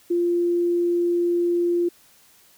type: tone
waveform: sine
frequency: 347.1 Hz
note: F4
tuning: 11 cents flat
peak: -18 dBFS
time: 0.1-1.89 s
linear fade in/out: 10 ms
effects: white hiss -55 dBFS RMS until 2.57 s